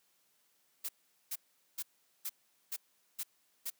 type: noise bursts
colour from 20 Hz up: blue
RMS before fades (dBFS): -38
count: 7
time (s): 0.84-3.703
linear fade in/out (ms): 10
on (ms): 49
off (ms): 420
effects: white hiss -73 dBFS RMS until 3.79 s + high-pass 150 Hz 12 dB/octave